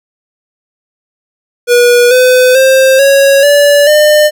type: tone with pitch steps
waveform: square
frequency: 484 / 505.7 / 528.4 / 552.1 / 576.9 / 602.8 Hz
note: B4 / B4 / C5 / C#5 / D5 / D5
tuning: -35 / +41 / +17 / -7 / -31 / +45 cents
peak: -4 dBFS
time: 1.67-4.31 s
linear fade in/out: 50 ms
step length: 440 ms
effects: none